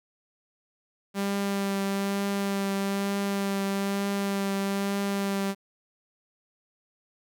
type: tone with vibrato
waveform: sawtooth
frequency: 198 Hz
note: G3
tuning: 18 cents sharp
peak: -22 dBFS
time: 1.14-5.55 s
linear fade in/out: 50 ms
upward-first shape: triangle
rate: 1.1 Hz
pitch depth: 15 cents each way
effects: 10-bit